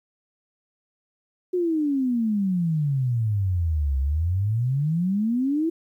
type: exponential two-way sweep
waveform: sine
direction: down then up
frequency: 369.4 to 65.8 to 337.6 Hz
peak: -20 dBFS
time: 1.53-5.7 s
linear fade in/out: 10 ms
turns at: 3.99 s
effects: 10-bit